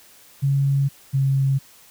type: tone pair in turn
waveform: sine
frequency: 138.59 / 135.82 Hz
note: C#3 / C#3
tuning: 0 / -35 cents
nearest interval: unison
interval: 35 cents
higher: first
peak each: -16 dBFS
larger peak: neither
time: 0.42-0.89 / 1.13-1.59 s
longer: first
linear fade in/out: 20 ms
effects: white hiss -50 dBFS RMS until 1.9 s